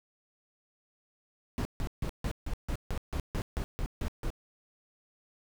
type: noise bursts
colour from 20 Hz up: brown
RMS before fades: -32 dBFS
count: 13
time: 1.58-4.303 s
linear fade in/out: 0 ms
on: 71 ms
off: 150 ms
effects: none